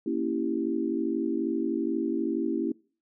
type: chord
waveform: sine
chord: A# diminished seventh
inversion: none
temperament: equal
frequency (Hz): 233.1 / 277.2 / 329.6 / 392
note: A#3 / C#4 / E4 / G4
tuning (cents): 0 / 0 / 0 / 0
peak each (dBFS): -32 / -31 / -29 / -34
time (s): 0.06-2.72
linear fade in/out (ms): 5
effects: noise-tail reverb RT60 0.4 s tail -23 dB re dry